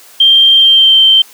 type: tone with pitch glide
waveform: sine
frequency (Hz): 3169 to 3124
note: G7 to G7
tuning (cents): +18 to -7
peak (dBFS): -3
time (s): 0.2-1.22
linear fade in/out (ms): 5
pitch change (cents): -25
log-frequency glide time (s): 0.52-0.99
effects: white hiss -39 dBFS RMS until 1.33 s + high-pass 300 Hz 12 dB/octave